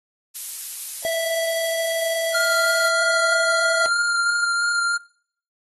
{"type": "noise", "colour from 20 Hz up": "violet", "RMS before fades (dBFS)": -27, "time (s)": [0.34, 2.9], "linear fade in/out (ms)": 20}
{"type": "tone", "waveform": "square", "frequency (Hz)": 659.3, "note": "E5", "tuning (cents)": 0, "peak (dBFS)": -22, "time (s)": [1.05, 3.86], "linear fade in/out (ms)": 0}
{"type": "tone with vibrato", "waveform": "square", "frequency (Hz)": 1400, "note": "F6", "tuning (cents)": 4, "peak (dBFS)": -20, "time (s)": [2.34, 4.97], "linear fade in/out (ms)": 10, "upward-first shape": "sine", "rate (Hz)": 3.1, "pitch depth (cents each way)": 12}
{"effects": ["noise-tail reverb RT60 0.6 s tail -23 dB re dry", "AAC 32 kbps"]}